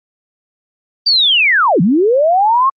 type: linear two-way sweep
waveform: sine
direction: down then up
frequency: 4713 to 154 to 1105 Hz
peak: -8 dBFS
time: 1.06-2.7 s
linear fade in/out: 10 ms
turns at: 1.81 s
effects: Opus 48 kbps